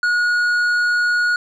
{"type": "tone with tanh clipping", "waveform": "triangle", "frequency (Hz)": 1449, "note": "F#6", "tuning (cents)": -37, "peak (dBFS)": -16, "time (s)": [0.03, 1.36], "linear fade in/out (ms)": 2, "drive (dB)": 11, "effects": []}